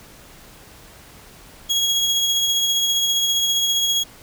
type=tone with tremolo; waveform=30% pulse; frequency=3310 Hz; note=G#7; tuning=6 cents flat; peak=-13 dBFS; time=1.69-4.04 s; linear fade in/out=20 ms; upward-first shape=sine; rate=15 Hz; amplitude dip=30%; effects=pink hiss -45 dBFS RMS until 4.22 s